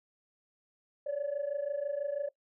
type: tone pair together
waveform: sine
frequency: 554.4 / 580.5 Hz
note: C#5 / D5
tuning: 0 / -20 cents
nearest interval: minor second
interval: 80 cents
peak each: -34 / -32 dBFS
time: 1.06-2.29 s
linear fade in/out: 10 ms
effects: noise-tail reverb RT60 0.1 s tail -21 dB re dry + tanh soft clip ceiling -27 dBFS